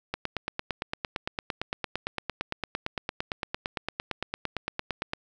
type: click train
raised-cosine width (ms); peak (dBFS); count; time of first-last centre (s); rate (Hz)
0.3; -13; 45; 0.14-5.134; 8.81
effects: none

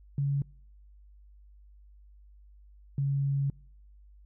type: tone pair in turn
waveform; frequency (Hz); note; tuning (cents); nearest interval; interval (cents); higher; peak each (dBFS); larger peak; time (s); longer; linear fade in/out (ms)
sine; 140.4 / 139.03; C#3 / C#3; +22 / +5; unison; 17; first; -25; neither; 0.18-0.42 / 2.98-3.5; second; 2
effects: noise-tail reverb RT60 0.7 s tail -26 dB re dry + added 50 Hz sine -52 dBFS peak until 4.25 s

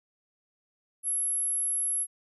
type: tone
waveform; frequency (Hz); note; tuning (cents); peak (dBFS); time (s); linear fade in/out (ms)
sine; 11175; F9; 0; -26; 1.03-2.07; 50
effects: none

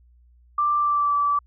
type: tone with pitch glide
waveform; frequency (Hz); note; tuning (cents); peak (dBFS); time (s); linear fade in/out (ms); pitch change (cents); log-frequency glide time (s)
sine; 1179 to 1156.7; D6 to D6; +6 to -27; -18; 0.58-1.39; 5; -33; 0.78-1.15
effects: added 60 Hz sine -52 dBFS peak until 1.46 s

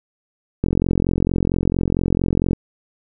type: click train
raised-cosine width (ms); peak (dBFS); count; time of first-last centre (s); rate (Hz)
3; -5; 85; 0.64-2.532; 44.4
effects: none

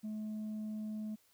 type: tone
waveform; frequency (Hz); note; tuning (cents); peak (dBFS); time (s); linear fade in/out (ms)
sine; 214.7; A3; -42; -35; 0.03-1.16; 20
effects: tanh soft clip ceiling -37 dBFS + white hiss -70 dBFS RMS until 1.33 s

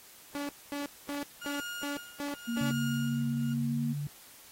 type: tone bursts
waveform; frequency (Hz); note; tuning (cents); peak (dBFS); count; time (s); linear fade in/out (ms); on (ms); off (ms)
sawtooth; 286.4; D4; -43; -30; 7; 0.35-2.71; 0; 140; 230
type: tone with tremolo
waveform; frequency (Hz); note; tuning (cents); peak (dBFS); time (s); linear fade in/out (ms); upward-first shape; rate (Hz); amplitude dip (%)
30% pulse; 1423; F6; +32; -34; 1.41-3.54; 10; sine; 0.91; 90
type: tone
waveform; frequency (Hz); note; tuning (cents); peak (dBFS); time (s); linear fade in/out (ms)
sine; 233.6; A#3; +4; -30; 2.47-3.94; 20
type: tone with pitch glide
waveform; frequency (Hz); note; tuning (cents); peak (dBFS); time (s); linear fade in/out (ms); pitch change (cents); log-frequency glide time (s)
sine; 138.59 to 144.81; C#3 to D3; 0 to -24; -32; 2.61-4.07; 2; +76; 3.62-3.87
effects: white hiss -54 dBFS RMS until 4.51 s + AAC 48 kbps

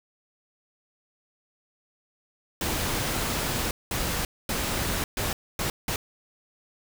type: noise bursts at uneven times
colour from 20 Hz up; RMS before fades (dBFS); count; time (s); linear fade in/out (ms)
pink; -28; 6; 2.61-3.71 / 3.91-4.25 / 4.49-5.04 / 5.17-5.33 / 5.59-5.7 / 5.88-5.96; 2
effects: none

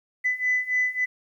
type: beating tone pair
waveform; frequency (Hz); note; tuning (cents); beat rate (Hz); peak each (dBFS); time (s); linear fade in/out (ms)
sine; 2000 / 2003.6; B6 / B6; +21 / +24; 3.6; -25 / -23; 0.24-1.06; 20
effects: tanh soft clip ceiling -15 dBFS + 10-bit

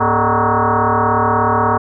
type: tone with frequency modulation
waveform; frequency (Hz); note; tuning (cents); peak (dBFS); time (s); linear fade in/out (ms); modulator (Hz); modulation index
sine; 103.83; G#2; 0; -11; 0-1.78; 10; 171; 7.2
effects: none

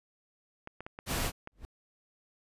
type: clicks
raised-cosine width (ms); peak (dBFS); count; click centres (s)
0.5; -27; 5; 0.674 / 0.806 / 0.865 / 0.989 / 1.474
type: noise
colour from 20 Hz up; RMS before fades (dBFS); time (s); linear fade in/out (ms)
pink; -32; 1.06-1.32; 50
type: noise with exponential growth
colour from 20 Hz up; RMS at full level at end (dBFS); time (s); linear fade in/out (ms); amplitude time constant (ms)
brown; -40; 1.52-1.65; 0; 28
effects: resampled to 32000 Hz

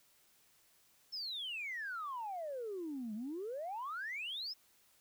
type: exponential two-way sweep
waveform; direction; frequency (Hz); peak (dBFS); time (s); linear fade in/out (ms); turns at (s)
sine; down then up; 5380 to 204.9 to 5380; -38; 1.12-4.54; 20; 3.14
effects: tanh soft clip ceiling -35 dBFS + white hiss -69 dBFS RMS until 5 s

